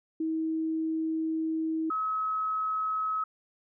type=tone pair in turn; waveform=sine; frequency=320 / 1282.7 Hz; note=D#4 / E6; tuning=+49 / -48 cents; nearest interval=2 octaves; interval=2403 cents; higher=second; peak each=-27 / -27 dBFS; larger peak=neither; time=0.2-1.9 / 1.9-3.24 s; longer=first; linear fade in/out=5 ms; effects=none